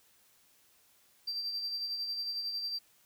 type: tone with tremolo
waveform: sine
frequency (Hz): 4699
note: D8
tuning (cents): 0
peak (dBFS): -30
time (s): 1.27-2.79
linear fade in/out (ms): 10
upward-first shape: sine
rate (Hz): 11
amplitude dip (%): 50
effects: tanh soft clip ceiling -31 dBFS + white hiss -66 dBFS RMS until 3.05 s